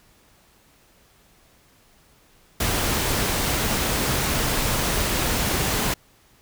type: noise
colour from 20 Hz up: pink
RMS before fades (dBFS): -23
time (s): 2.6-5.94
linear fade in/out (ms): 5
effects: pink hiss -57 dBFS RMS until 6.41 s